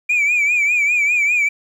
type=tone with vibrato; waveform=sine; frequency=2372 Hz; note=D7; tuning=17 cents sharp; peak=-11 dBFS; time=0.09-1.49 s; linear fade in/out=10 ms; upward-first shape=triangle; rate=5 Hz; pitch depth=100 cents each way; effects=tanh soft clip ceiling -12 dBFS + 8-bit